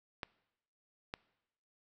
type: clicks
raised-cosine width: 0.3 ms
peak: -22 dBFS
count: 2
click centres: 0.232 / 1.139 s
effects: noise-tail reverb RT60 0.9 s tail -22 dB re dry